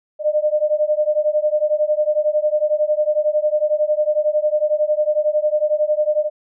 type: beating tone pair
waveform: sine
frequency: 600 / 611 Hz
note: D5 / D#5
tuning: +37 / -32 cents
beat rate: 11 Hz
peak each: -18 dBFS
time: 0.19-6.3 s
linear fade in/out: 50 ms
effects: none